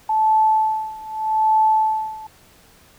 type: tone with tremolo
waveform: sine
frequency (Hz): 872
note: A5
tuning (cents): -16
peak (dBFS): -12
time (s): 0.09-2.27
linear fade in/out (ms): 5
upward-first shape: sine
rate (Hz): 0.82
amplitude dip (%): 90
effects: pink hiss -51 dBFS RMS until 2.98 s